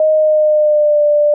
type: tone with pitch glide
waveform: sine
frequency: 622.3 to 591.5 Hz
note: D#5 to D5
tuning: 0 to +12 cents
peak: -8 dBFS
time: 0-1.34 s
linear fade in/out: 2 ms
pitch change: -88 cents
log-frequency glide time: 0.11-1.02 s
effects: none